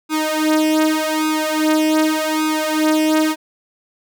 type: tone with flanger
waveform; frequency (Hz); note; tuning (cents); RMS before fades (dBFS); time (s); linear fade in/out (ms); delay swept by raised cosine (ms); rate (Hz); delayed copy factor
sawtooth; 311; D#4; -1; -17; 0.09-3.36; 50; 0.8 to 3.6; 0.85; +0.85
effects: none

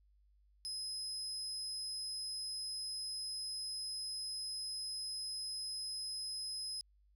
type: tone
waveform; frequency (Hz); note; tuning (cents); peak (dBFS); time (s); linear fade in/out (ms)
35% pulse; 5080; D#8; +35; -37; 0.65-6.81; 0
effects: added 50 Hz sine -66 dBFS peak until 7.15 s

